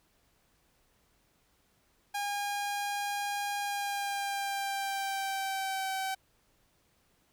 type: tone with pitch glide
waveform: sawtooth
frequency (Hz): 813 to 767.4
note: G#5 to G5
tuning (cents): -37 to -37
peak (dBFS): -28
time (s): 2.14-6.15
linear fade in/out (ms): 10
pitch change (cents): -100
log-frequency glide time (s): 3.59-5.91
effects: pink hiss -70 dBFS RMS until 7.32 s